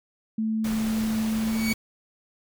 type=tone with pitch glide; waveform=sine; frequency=220 to 222.2 Hz; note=A3 to A3; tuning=0 to +17 cents; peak=-23 dBFS; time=0.38-1.73 s; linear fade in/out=5 ms; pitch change=+17 cents; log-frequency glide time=1.39-1.53 s
type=noise; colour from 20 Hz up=pink; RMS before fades=-36 dBFS; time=0.64-1.74 s; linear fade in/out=5 ms
type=tone with exponential growth; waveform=sawtooth; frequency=2253 Hz; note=C#7; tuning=28 cents sharp; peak=-21 dBFS; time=1.32-1.73 s; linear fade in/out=5 ms; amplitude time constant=89 ms
effects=none